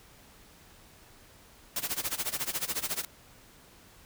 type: noise with tremolo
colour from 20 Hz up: white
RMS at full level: -30 dBFS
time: 1.76-3.05 s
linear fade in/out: 2 ms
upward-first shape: sine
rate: 14 Hz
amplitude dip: 90%
effects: pink hiss -56 dBFS RMS until 4.05 s